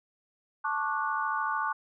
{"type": "chord", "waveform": "sine", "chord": "D major seventh", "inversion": "second", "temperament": "just", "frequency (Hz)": [881, 1101.2, 1174.7, 1468.3], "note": ["A5", "C#6", "D6", "F#6"], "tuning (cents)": [2, -12, 0, -14], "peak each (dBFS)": -33, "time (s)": [0.64, 1.73], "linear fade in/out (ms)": 10, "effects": []}